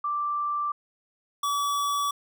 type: tone pair in turn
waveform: sine / square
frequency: 1174.7 / 1143.9 Hz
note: D6 / D6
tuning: 0 / -46 cents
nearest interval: unison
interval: 46 cents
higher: first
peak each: -25 dBFS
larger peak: neither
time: 0.04-0.72 / 1.43-2.11 s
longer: neither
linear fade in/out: 5 ms
effects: none